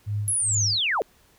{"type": "tone with tremolo", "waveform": "sine", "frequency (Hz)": 103.83, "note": "G#2", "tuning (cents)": 0, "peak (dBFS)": -23, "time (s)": [0.06, 0.82], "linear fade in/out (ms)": 20, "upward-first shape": "sine", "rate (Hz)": 2.3, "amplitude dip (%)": 100}
{"type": "linear sweep", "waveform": "sine", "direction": "down", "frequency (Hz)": [11100, 349.2], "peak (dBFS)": -21, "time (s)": [0.28, 1.02], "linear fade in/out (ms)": 0}
{"effects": ["pink hiss -59 dBFS RMS until 1.38 s"]}